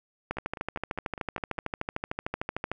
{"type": "two click trains", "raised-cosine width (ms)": 0.5, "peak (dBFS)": [-15, -24], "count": [33, 7], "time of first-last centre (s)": [[0.31, 2.716], [0.37, 1.582]], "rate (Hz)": [13.3, 4.95], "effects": []}